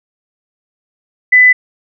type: tone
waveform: sine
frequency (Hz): 2000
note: B6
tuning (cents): +21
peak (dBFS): -3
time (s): 1.32-1.53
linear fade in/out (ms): 10
effects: none